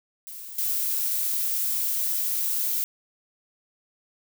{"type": "noise with level steps", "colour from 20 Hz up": "violet", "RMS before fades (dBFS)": [-39, -26], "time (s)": [0.27, 2.84], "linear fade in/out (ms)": 0, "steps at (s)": 0.58, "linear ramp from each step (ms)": 5, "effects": []}